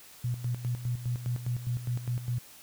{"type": "tone with tremolo", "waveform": "sine", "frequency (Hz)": 121.8, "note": "B2", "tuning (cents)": -24, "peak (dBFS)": -27, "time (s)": [0.24, 2.39], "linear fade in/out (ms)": 5, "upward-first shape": "square", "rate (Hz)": 4.9, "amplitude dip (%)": 70, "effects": ["white hiss -52 dBFS RMS until 2.62 s"]}